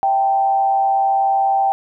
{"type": "tone with frequency modulation", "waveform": "sine", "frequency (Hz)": 783, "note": "G5", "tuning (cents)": -2, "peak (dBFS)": -13, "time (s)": [0.03, 1.72], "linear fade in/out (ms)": 0, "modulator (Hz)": 121, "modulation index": 0.4, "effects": []}